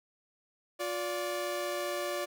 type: tone pair together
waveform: sawtooth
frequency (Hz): 355.5 / 580.7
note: F4 / D5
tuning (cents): +31 / -20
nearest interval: minor sixth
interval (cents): 849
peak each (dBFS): -33 / -30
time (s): 0.79-2.26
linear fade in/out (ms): 20
effects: none